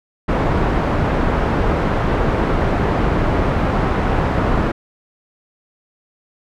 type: low-pass noise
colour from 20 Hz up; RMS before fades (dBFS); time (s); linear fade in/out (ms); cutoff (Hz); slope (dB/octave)
pink; -17; 0.28-4.72; 10; 1300; 12
effects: none